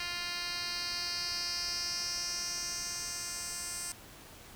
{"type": "tone with band-pass filter sweep", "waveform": "10% pulse", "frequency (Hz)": 350, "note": "F4", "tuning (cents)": 4, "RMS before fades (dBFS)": -37, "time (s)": [0, 3.92], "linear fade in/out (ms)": 2, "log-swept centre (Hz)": [3600, 7900], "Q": 3.6, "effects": ["pink hiss -52 dBFS RMS until 4.55 s"]}